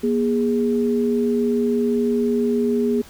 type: tone pair together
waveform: sine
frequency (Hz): 238.6 / 412.5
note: A#3 / G#4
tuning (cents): +41 / -12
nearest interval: major sixth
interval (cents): 947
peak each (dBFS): -19 / -20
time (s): 0.03-3.02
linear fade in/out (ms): 10
effects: pink hiss -45 dBFS RMS until 3.09 s